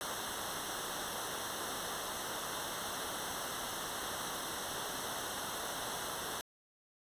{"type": "noise with comb filter", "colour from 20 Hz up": "pink", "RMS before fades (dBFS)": -40, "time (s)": [0.01, 6.41], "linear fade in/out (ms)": 0, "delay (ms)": 0.42, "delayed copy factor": -0.9, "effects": ["resampled to 32000 Hz"]}